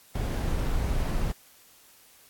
brown noise, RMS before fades -27 dBFS, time 0.15-1.32 s, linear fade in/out 5 ms, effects white hiss -56 dBFS RMS until 2.29 s + AAC 64 kbps

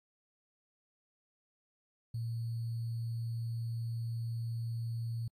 sine tone with sample-and-hold, 115.7 Hz, A#2, 13 cents flat, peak -34 dBFS, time 2.14-5.28 s, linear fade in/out 5 ms, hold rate 4410 Hz, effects AAC 64 kbps

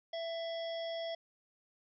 harmonic tone, 665 Hz, E5, 15 cents sharp, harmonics 1 / 3 / 5 / 7 / 8, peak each -37 / -50 / -46 / -58 / -52 dBFS, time 0.13-1.15 s, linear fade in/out 5 ms, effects none

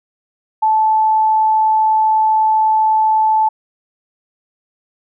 sine tone, 872 Hz, A5, 16 cents flat, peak -10 dBFS, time 0.62-3.49 s, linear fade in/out 10 ms, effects none

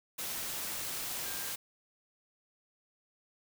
sine tone in noise, 1596 Hz, G6, 31 cents sharp, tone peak -49 dBFS, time 1.25-1.52 s, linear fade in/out 10 ms, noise white, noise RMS -38 dBFS, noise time 0.18-1.56 s, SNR -14 dB, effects none

